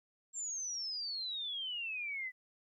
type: exponential sweep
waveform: sine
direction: down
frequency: 7500 to 1975.5 Hz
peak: -37 dBFS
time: 0.33-2.32 s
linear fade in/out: 50 ms
effects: 13-bit